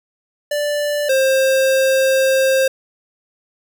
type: tone pair in turn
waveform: square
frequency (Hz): 587 / 530.7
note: D5 / C5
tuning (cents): -1 / +24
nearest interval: major second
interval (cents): 175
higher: first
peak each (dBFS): -18 / -13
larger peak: second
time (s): 0.51-1.09 / 1.09-2.68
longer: second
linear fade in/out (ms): 5
effects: none